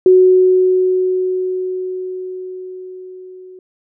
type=tone with level ramp; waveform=sine; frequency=370 Hz; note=F#4; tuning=in tune; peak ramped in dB=-4 to -34 dBFS; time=0.06-3.59 s; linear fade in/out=2 ms; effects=none